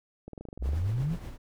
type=clicks; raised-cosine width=2 ms; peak=-28 dBFS; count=12; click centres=0.28 / 0.333 / 0.378 / 0.41 / 0.453 / 0.487 / 0.529 / 0.576 / 0.625 / 0.658 / 0.69 / 0.733 s
type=exponential sweep; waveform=sine; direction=up; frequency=56.9 to 181.8 Hz; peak=-26 dBFS; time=0.59-1.17 s; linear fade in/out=50 ms
type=noise with tremolo; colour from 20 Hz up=brown; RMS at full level=-37 dBFS; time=0.62-1.38 s; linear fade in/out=50 ms; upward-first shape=triangle; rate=8.2 Hz; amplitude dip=55%
effects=none